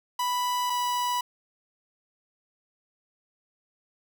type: tone pair in turn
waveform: 45% pulse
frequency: 987.8 / 983.1 Hz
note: B5 / B5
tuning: 0 / -8 cents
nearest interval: unison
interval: 8 cents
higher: first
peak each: -25 dBFS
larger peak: neither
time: 0.19-0.7 / 0.7-1.21 s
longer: neither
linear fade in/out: 5 ms
effects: none